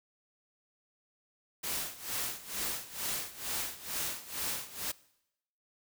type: noise with tremolo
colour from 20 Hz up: white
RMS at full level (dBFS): -34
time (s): 1.63-4.92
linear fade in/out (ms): 10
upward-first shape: sine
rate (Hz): 2.2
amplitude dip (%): 85
effects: noise-tail reverb RT60 0.8 s tail -21 dB re dry